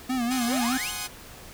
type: tone with vibrato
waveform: square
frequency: 246.9 Hz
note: B3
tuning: in tune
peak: -25 dBFS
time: 0.09-0.78 s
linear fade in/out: 10 ms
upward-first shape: sine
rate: 4.9 Hz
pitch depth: 100 cents each way
type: chord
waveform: 5% pulse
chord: Ab dominant seventh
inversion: third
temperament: equal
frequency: 740 / 830.6 / 1046.5 / 1244.5 Hz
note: Gb5 / Ab5 / C6 / Eb6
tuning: 0 / 0 / 0 / 0 cents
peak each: -25 dBFS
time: 0.3-1.08 s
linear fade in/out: 20 ms
type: exponential sweep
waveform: 40% pulse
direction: up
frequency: 415.1 to 3466 Hz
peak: -30 dBFS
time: 0.47-0.93 s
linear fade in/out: 50 ms
effects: pink hiss -45 dBFS RMS until 1.53 s